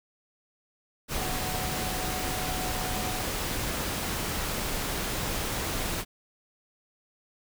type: tone in noise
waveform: sine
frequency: 740 Hz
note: F#5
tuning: in tune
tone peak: -37 dBFS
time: 1.15-3.24 s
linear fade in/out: 50 ms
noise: pink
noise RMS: -31 dBFS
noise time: 1.08-6.05 s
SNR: -9 dB
effects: none